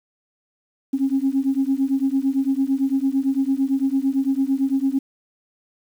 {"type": "beating tone pair", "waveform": "sine", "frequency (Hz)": [266.1, 275], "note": ["C4", "C#4"], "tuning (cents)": [29, -14], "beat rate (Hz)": 8.9, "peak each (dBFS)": -20, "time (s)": [0.93, 4.99], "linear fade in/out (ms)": 10, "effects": ["tanh soft clip ceiling -10 dBFS", "8-bit"]}